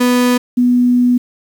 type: tone pair in turn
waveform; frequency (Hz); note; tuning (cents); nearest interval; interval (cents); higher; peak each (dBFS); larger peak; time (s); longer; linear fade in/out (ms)
35% pulse / sine; 247.1 / 246; B3 / B3; +1 / -7; unison; 8; first; -8; neither; 0-0.38 / 0.57-1.18; second; 10
effects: 7-bit